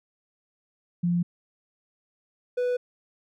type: tone pair in turn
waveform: sine / triangle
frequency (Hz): 174 / 494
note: F3 / B4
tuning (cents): -6 / 0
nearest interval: octave + tritone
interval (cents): 1806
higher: second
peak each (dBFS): -21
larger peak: neither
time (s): 1.03-1.23 / 2.57-2.77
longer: neither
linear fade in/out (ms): 10
effects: none